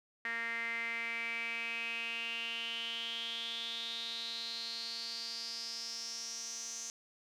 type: tone with band-pass filter sweep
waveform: sawtooth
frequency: 231.1 Hz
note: A#3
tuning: 15 cents flat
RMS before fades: -40 dBFS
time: 0.25-6.9 s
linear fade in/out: 0 ms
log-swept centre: 1900 to 6300 Hz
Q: 8.3
effects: none